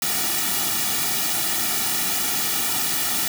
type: noise with comb filter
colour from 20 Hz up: white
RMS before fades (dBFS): -23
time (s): 0.02-3.28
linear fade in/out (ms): 2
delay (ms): 1.9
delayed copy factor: -1
effects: none